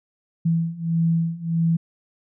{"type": "beating tone pair", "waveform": "sine", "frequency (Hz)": [164.81, 166.41], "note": ["E3", "E3"], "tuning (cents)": [0, 17], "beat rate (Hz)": 1.6, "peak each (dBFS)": [-23, -21], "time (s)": [0.45, 1.77], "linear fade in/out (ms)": 10, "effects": []}